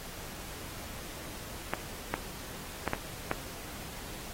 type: clicks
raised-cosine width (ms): 0.5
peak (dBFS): -14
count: 5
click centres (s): 1.736 / 2.14 / 2.877 / 2.934 / 3.314
effects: pink hiss -44 dBFS RMS until 4.33 s + AAC 48 kbps